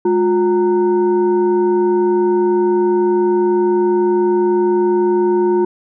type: tone with frequency modulation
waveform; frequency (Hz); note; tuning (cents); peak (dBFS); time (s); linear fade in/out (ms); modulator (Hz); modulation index
sine; 357; F4; +38; -11; 0.05-5.65; 5; 566; 0.59
effects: none